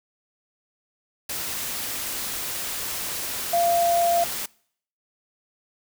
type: tone in noise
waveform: sine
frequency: 688 Hz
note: F5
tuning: 26 cents flat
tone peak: -18 dBFS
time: 3.53-4.24 s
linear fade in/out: 5 ms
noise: white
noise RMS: -30 dBFS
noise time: 1.29-4.46 s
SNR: +9 dB
effects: noise-tail reverb RT60 0.6 s tail -24 dB re dry